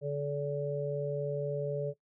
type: harmonic tone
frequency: 143.9 Hz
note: D3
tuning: 35 cents flat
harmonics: 1 / 3 / 4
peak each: -35 / -35 / -35 dBFS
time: 0.01-1.94 s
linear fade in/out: 50 ms
effects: noise-tail reverb RT60 0.1 s tail -18 dB re dry